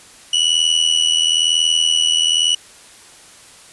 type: tone with amplitude modulation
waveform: 40% pulse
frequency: 2941 Hz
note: F#7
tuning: 11 cents flat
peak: -9 dBFS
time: 0.33-2.55 s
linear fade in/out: 5 ms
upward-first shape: sine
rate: 81 Hz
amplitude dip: 75%
effects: white hiss -43 dBFS RMS until 3.72 s + resampled to 24000 Hz